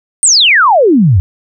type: exponential sweep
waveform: sine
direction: down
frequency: 9000 to 82.41 Hz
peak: -4 dBFS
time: 0.23-1.2 s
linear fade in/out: 0 ms
effects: none